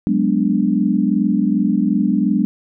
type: chord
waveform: sine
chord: G# half-diminished seventh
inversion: third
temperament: equal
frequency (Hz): 185 / 207.7 / 246.9 / 293.7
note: F#3 / G#3 / B3 / D4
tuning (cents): 0 / 0 / 0 / 0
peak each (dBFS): -20 / -17 / -20 / -20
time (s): 0.07-2.45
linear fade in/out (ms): 0
effects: none